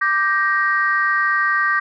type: chord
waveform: sine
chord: G minor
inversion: second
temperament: just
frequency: 1176 / 1568 / 1881.6 Hz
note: D6 / G6 / Bb6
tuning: +2 / 0 / +16 cents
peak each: -19 dBFS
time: 0.01-1.8 s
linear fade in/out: 10 ms
effects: tanh soft clip ceiling -6 dBFS